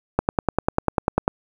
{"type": "click train", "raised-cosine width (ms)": 1, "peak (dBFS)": -3, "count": 12, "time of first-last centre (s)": [0.19, 1.279], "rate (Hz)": 10.1, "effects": ["7-bit"]}